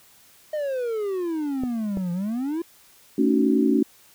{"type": "exponential two-way sweep", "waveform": "triangle", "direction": "down then up", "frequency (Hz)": [622.3, 171.3, 346.2], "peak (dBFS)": -22, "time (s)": [0.53, 2.62], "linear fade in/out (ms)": 5, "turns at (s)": 2.12}
{"type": "clicks", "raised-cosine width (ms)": 2, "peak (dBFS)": -18, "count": 2, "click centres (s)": [1.636, 1.972]}
{"type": "chord", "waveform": "sine", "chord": "D# half-diminished seventh", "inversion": "second", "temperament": "just", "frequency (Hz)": [224, 280, 311.1, 373.4], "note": ["A3", "C#4", "D#4", "F#4"], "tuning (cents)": [31, 18, 0, 16], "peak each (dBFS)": [-22, -20, -25, -24], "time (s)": [3.18, 3.83], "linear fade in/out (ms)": 5}
{"effects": ["white hiss -54 dBFS RMS until 4.14 s"]}